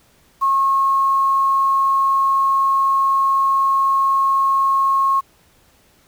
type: tone with quantisation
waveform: sine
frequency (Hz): 1086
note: C#6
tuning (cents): -36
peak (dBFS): -13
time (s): 0.41-5.21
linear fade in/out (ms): 20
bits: 7
effects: pink hiss -55 dBFS RMS until 6.07 s